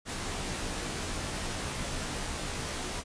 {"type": "noise with comb filter", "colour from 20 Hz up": "pink", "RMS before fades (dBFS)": -35, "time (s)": [0.05, 3.04], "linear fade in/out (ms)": 50, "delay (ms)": 18, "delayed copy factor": -0.65, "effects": ["resampled to 22050 Hz"]}